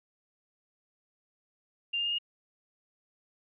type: tone with pitch steps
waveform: sine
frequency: 2794 / 2813 / 2833 / 2853 Hz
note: F7 / F7 / F7 / F7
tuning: 0 / +12 / +24 / +36 cents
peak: -28 dBFS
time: 1.93-2.186 s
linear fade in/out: 10 ms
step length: 64 ms
effects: none